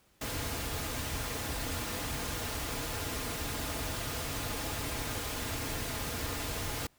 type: noise with comb filter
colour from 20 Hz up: pink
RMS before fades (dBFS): -36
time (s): 0.21-6.87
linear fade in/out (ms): 5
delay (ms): 5.3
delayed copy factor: -0.5
effects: pink hiss -67 dBFS RMS until 6.98 s